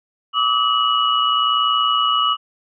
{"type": "tone cluster", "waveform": "sine", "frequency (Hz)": [1156, 1277, 2927], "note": ["D6", "D#6", "F#7"], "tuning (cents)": [-28, 45, -19], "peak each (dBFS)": -19, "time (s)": [0.33, 2.37], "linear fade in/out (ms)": 50, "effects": []}